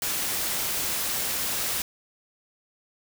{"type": "noise", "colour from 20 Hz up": "white", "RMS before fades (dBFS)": -28, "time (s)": [0.02, 1.82], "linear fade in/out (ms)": 2, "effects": []}